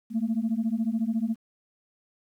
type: beating tone pair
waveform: sine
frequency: 218 / 232 Hz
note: A3 / A#3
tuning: -16 / -8 cents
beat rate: 14 Hz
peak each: -26 dBFS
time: 0.1-1.36 s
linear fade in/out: 50 ms
effects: tanh soft clip ceiling -19 dBFS + 10-bit